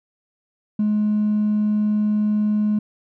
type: tone with hard clipping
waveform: sine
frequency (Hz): 210.9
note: G#3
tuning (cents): +27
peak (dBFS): -17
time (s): 0.79-2.79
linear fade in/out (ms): 5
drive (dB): 1
effects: none